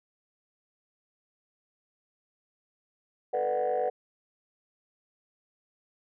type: chord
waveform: sine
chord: B minor seventh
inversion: third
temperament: just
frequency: 444.5 / 493.9 / 592.7 / 740.8 Hz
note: A4 / B4 / D5 / F#5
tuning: +18 / 0 / +16 / +2 cents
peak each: -33 / -28 / -31 / -29 dBFS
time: 3.33-3.9 s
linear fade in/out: 10 ms
effects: tanh soft clip ceiling -20 dBFS